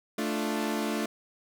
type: chord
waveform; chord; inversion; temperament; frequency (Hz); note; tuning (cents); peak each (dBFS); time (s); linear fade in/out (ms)
sawtooth; D minor; second; equal; 220 / 293.7 / 349.2; A3 / D4 / F4; 0 / 0 / 0; -27 / -29 / -31; 0.18-1.06; 5
effects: none